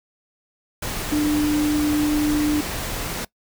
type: tone in noise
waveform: sine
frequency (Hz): 298.7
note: D4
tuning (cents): +29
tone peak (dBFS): -17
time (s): 1.12-2.61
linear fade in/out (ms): 5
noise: pink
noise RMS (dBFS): -28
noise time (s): 0.82-3.25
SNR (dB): +8
effects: noise-tail reverb RT60 0.1 s tail -21 dB re dry